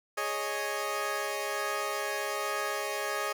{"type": "chord", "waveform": "15% pulse", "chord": "Ab suspended fourth", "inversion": "none", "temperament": "equal", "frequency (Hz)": [415.3, 554.4, 622.3], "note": ["Ab4", "Db5", "Eb5"], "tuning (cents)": [0, 0, 0], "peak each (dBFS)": -29, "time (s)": [0.17, 3.33], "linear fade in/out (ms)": 10, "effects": []}